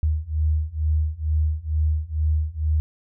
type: beating tone pair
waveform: sine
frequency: 76.2 / 78.4 Hz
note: D#2 / D#2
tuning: -36 / +14 cents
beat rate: 2.2 Hz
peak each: -23 / -22 dBFS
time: 0.03-2.8 s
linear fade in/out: 0 ms
effects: none